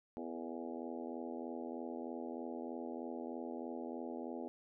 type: harmonic tone with a mistuned harmonic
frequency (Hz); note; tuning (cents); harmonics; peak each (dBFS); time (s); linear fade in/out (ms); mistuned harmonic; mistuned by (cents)
83.2; E2; +17; 3 / 4 / 5 / 6 / 7 / 8 / 9 / 10; -45 / -47 / -49 / -51 / -52 / -53 / -54 / -55; 0.17-4.48; 0; 6; -43
effects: none